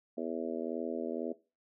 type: harmonic tone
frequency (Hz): 82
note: E2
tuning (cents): -9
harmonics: 3 / 4 / 5 / 6 / 7 / 8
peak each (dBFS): -39 / -40 / -41 / -42 / -42 / -43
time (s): 0.17-1.33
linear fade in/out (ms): 10
effects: noise-tail reverb RT60 0.3 s tail -19 dB re dry